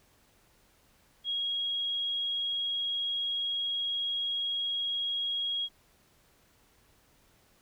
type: tone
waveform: sine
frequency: 3293 Hz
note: G#7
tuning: 15 cents flat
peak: -29 dBFS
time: 1.24-5.69 s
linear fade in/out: 50 ms
effects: pink hiss -65 dBFS RMS until 7.61 s